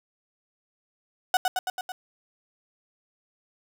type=tone with echo; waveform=35% pulse; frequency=740 Hz; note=F#5; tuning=in tune; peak=-16 dBFS; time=1.34-1.37 s; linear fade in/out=2 ms; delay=110 ms; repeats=5; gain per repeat=-3 dB; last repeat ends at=1.92 s; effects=none